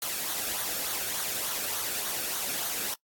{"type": "noise with flanger", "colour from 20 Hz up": "white", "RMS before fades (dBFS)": -32, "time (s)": [0.02, 2.94], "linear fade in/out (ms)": 2, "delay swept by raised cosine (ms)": [0.38, 1.03], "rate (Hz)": 3.4, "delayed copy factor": -0.5, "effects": ["noise-tail reverb RT60 0.1 s tail -22 dB re dry", "AAC 64 kbps"]}